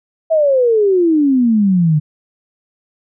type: exponential sweep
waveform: sine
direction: down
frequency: 659.3 to 147 Hz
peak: -9 dBFS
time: 0.3-2 s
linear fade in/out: 20 ms
effects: none